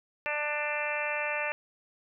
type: harmonic tone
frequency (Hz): 296.7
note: D4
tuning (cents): +18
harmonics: 2 / 3 / 4 / 5 / 6 / 7 / 8 / 9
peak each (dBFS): -35 / -38 / -41 / -40 / -36 / -40 / -36 / -36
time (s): 0.26-1.52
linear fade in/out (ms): 0
effects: none